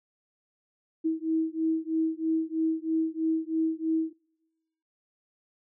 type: beating tone pair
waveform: sine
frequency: 320 / 323.1 Hz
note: D#4 / E4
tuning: +49 / -35 cents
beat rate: 3.1 Hz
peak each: -28 dBFS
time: 1.04-4.13 s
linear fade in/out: 20 ms
effects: noise-tail reverb RT60 1.0 s tail -25 dB re dry